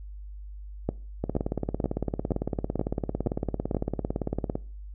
two click trains, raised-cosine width 2 ms, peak -12 / -14 dBFS, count 7 / 60, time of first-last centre 0.89-3.747 / 1.24-4.555 s, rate 2.1 / 17.8 Hz, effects noise-tail reverb RT60 0.4 s tail -22 dB re dry + added 50 Hz sine -38 dBFS peak until 4.94 s

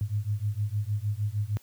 sine beating tone pair, 101.1 / 107.6 Hz, G#2 / A2, -46 / -38 cents, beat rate 6.5 Hz, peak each -29 dBFS, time 0.01-1.57 s, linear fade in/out 0 ms, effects white hiss -59 dBFS RMS until 1.62 s + high-pass 60 Hz 12 dB/octave

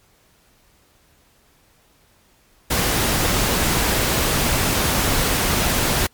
pink noise, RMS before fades -19 dBFS, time 2.7-6.07 s, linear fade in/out 10 ms, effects pink hiss -57 dBFS RMS until 6.13 s + MP3 96 kbps

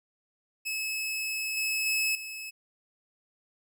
sawtooth tone with level steps, 2589 Hz, E7, 32 cents flat, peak -27 / -24 / -22 / -34 dBFS, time 0.65-2.51 s, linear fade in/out 20 ms, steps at 1.57 / 1.86 / 2.15 s, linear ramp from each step 2 ms, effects none

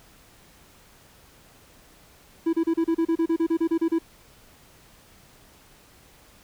triangle tone bursts, 329.6 Hz, E4, in tune, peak -17 dBFS, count 15, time 2.46-3.988 s, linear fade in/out 10 ms, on 72 ms, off 32 ms, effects pink hiss -54 dBFS RMS until 6.43 s

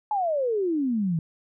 sine exponential sweep, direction down, 868 to 155.56 Hz, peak -22 dBFS, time 0.11-1.19 s, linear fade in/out 2 ms, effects none

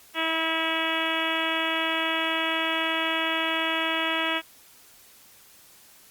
harmonic tone with a mistuned harmonic, 323.9 Hz, E4, 30 cents flat, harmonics 1 / 2 / 3 / 4 / 5 / 6 / 7 / 8 / 9 / 10, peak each -33 / -33 / -33 / -33 / -33 / -33 / -33 / -33 / -33 / -33 dBFS, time 0.14-4.42 s, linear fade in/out 50 ms, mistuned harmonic 10, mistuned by +50 cents, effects white hiss -53 dBFS RMS until 6.1 s + Opus 48 kbps

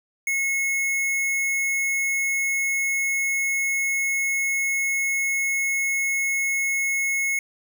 square tone, 2180 Hz, C#7, 29 cents flat, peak -22 dBFS, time 0.27-7.39 s, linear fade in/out 2 ms, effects none

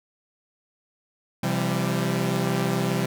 sawtooth chord, C major, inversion none, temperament equal with one note detuned, 130.81 / 169.15 / 196 Hz, C3 / E3 / G3, 0 / +45 / 0 cents, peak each -23 dBFS, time 1.43-3.06 s, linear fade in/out 5 ms, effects none

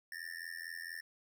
square tone with amplitude modulation, 1797 Hz, A6, 36 cents sharp, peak -39 dBFS, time 0.12-1.01 s, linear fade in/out 2 ms, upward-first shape sine, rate 84.3 Hz, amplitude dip 100%, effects none

